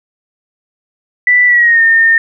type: tone with pitch glide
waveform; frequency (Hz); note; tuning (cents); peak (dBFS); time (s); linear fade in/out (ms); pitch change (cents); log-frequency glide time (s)
sine; 1975.5 to 1822; B6 to A#6; 0 to -40; -5; 1.27-2.18; 2; -140; 1.46-1.82
effects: none